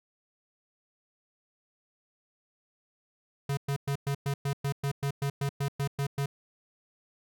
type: tone bursts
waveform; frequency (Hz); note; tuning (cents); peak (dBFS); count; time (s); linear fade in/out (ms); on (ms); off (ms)
square; 140; C#3; +18; -28; 15; 3.49-6.26; 5; 82; 110
effects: none